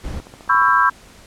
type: noise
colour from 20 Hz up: brown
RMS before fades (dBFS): -27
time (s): 0.03-0.21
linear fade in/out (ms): 20
type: click train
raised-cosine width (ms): 1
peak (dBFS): -25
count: 8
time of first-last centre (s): 0.2-0.686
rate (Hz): 14.4
type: chord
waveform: sine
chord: C# half-diminished seventh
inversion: third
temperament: just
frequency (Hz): 997.9 / 1108.7 / 1330.5 / 1596.6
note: B5 / C#6 / E6 / G6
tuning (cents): +18 / 0 / +16 / +31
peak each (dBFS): -17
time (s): 0.49-0.9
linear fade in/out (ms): 10
effects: pink hiss -45 dBFS RMS until 1.26 s + low-pass 10000 Hz 12 dB/octave